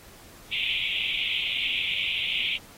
white band-pass noise, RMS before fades -28 dBFS, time 0.51-2.58 s, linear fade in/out 20 ms, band 2200 to 3500 Hz, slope 96 dB/octave, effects pink hiss -50 dBFS RMS until 2.77 s + AAC 48 kbps

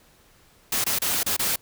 white noise with dropouts, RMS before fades -24 dBFS, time 0.72-1.56 s, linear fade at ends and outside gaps 5 ms, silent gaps 0.842-0.863 / 0.988-1.018 / 1.232-1.262 / 1.366-1.393 s, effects pink hiss -57 dBFS RMS until 1.61 s

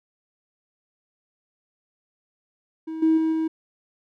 triangle tone with level steps, 320 Hz, D#4, 49 cents sharp, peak -27 / -12 / -17 / -19 dBFS, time 2.87-3.48 s, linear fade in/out 10 ms, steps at 3.02 / 3.17 / 3.32 s, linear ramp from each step 10 ms, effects tanh soft clip ceiling -12 dBFS

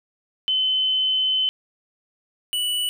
sine / square tone pair in turn, 3048 / 2958 Hz, G7 / F#7, -49 / -1 cents, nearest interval minor second, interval 52 cents, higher first, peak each -18 / -22 dBFS, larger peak first, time 0.48-1.49 / 2.53-2.89 s, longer first, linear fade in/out 0 ms, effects none

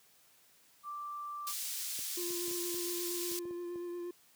sine tone, 1174.7 Hz, D6, in tune, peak -39 dBFS, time 0.83-1.54 s, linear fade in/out 50 ms
pink high-pass noise, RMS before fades -39 dBFS, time 1.47-3.39 s, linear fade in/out 0 ms, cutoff 5000 Hz, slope 12 dB/octave
clicks, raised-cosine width 2 ms, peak -39 dBFS, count 9, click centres 1.99 / 2.305 / 2.48 / 2.512 / 2.744 / 3.316 / 3.454 / 3.509 / 3.758 s
triangle tone with vibrato, 349.5 Hz, F4, 1 cent sharp, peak -36 dBFS, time 2.17-4.11 s, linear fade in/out 5 ms, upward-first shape triangle, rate 8.5 Hz, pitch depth 21 cents each way
effects white hiss -65 dBFS RMS until 4.35 s + high-pass 80 Hz 12 dB/octave

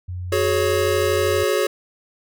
sine tone, 90.2 Hz, F#2, 44 cents flat, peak -26 dBFS, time 0.08-1.44 s, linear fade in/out 10 ms
square chord, F# suspended second, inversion none, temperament equal with one note detuned, 370 / 422.6 / 554.4 Hz, F#4 / G#4 / C#5, 0 / +30 / 0 cents, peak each -23 / -22 / -23 dBFS, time 0.32-1.67 s, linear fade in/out 5 ms
effects none

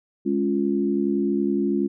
sine chord, Db major, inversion second, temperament equal, 207.7 / 277.2 / 349.2 Hz, Ab3 / Db4 / F4, 0 / 0 / 0 cents, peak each -24 dBFS, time 0.25-1.88 s, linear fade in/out 20 ms, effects none

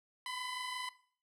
15% pulse tone pair together, 998.3 / 1024 Hz, B5 / C6, +18 / -38 cents, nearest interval unison, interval 44 cents, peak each -34 / -37 dBFS, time 0.26-0.89 s, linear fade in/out 2 ms, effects noise-tail reverb RT60 0.5 s tail -18 dB re dry + low-pass 11000 Hz 12 dB/octave

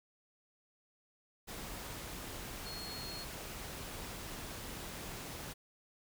sine tone in noise, 4303 Hz, C8, 48 cents sharp, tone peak -45 dBFS, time 2.65-3.25 s, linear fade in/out 20 ms, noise pink, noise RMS -45 dBFS, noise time 1.47-5.54 s, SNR -3 dB, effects none

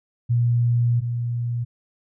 sine tone pair in turn, 119.4 / 119.4 Hz, A#2 / A#2, +42 / +42 cents, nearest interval unison, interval 0 cents, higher neither, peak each -16 / -22 dBFS, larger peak first, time 0.29-1.01 / 1.01-1.65 s, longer first, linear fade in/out 20 ms, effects none

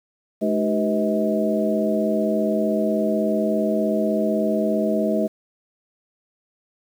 sine tone cluster, 213.2 / 308.9 / 385.5 / 495.2 / 636 Hz, G#3 / D#4 / G4 / B4 / D#5, +46 / -12 / -29 / +5 / +38 cents, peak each -22 / -27 / -27 / -28 / -23 dBFS, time 0.41-5.28 s, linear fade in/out 20 ms, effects 8-bit

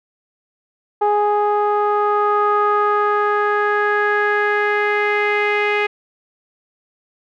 sawtooth tone with low-pass filter sweep, 415.3 Hz, G#4, in tune, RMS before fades -17 dBFS, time 1.01-5.87 s, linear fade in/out 10 ms, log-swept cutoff 940 to 2300 Hz, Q 4.5, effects none

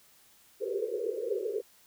pink band-pass noise, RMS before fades -33 dBFS, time 0.6-1.62 s, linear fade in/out 20 ms, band 380 to 510 Hz, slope 96 dB/octave, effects white hiss -61 dBFS RMS until 1.86 s

